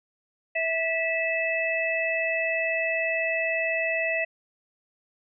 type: harmonic tone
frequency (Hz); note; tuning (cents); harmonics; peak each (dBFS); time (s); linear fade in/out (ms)
654; E5; -14; 1 / 3 / 4; -28 / -28 / -28; 0.55-4.25; 10
effects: none